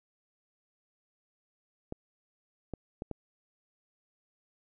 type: clicks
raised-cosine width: 2 ms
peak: -23 dBFS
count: 4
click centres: 1.924 / 2.737 / 3.021 / 3.113 s
effects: none